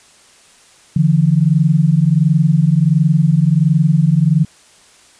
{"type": "tone pair together", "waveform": "sine", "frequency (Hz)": [146.83, 168.24], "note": ["D3", "E3"], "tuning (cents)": [0, 36], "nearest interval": "major second", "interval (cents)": 236, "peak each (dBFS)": -12, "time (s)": [0.96, 4.45], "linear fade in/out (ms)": 5, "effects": ["white hiss -47 dBFS RMS until 5.19 s", "resampled to 22050 Hz"]}